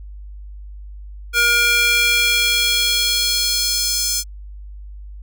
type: tone with high-pass filter sweep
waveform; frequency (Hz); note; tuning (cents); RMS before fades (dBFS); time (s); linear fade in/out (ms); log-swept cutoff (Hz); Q
square; 474.6; A#4; +31; -17; 1.33-4.24; 50; 1700 to 5900; 2
effects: added 50 Hz sine -32 dBFS peak until 5.22 s